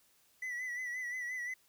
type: tone with vibrato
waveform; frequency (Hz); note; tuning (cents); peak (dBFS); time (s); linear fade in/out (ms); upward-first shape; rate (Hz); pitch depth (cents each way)
triangle; 1975.5; B6; 0; -35; 0.42-1.54; 5; sine; 5.7; 51
effects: white hiss -69 dBFS RMS until 1.68 s